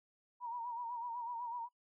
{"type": "tone with vibrato", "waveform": "sine", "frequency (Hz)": 949, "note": "A#5", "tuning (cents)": 31, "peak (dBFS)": -39, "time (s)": [0.4, 1.69], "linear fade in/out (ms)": 50, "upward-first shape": "sine", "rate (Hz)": 8, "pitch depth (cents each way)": 66, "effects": ["noise-tail reverb RT60 0.1 s tail -24 dB re dry"]}